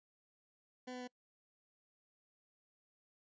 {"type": "tone with pitch steps", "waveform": "20% pulse", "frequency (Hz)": [252.1, 250.4, 248.6], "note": ["B3", "B3", "B3"], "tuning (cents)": [36, 24, 12], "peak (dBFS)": -39, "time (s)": [0.87, 1.077], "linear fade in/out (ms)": 10, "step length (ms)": 69, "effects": ["noise-tail reverb RT60 0.1 s tail -24 dB re dry", "resampled to 16000 Hz"]}